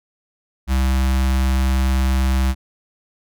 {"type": "tone with notch filter", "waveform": "square", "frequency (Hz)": 65.41, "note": "C2", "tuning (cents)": 0, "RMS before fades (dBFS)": -17, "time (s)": [0.67, 2.55], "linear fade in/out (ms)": 50, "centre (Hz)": 460, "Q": 1.2, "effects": []}